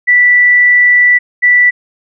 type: tone pair in turn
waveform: sine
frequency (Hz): 1967 / 1967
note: B6 / B6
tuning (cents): -7 / -7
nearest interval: unison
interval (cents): 0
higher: neither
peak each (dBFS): -4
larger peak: neither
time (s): 0.07-1.19 / 1.42-1.71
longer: first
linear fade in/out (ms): 20
effects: none